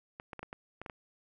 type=clicks; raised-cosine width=0.5 ms; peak=-27 dBFS; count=8; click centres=0.199 / 0.332 / 0.393 / 0.43 / 0.529 / 0.816 / 0.862 / 0.898 s; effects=none